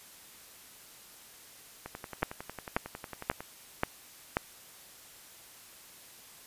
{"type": "two click trains", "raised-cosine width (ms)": 0.5, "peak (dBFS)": [-24, -11], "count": [18, 5], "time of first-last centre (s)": [[1.86, 3.405], [2.23, 4.369]], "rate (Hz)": [11, 1.87], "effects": ["white hiss -53 dBFS RMS until 6.46 s", "resampled to 32000 Hz"]}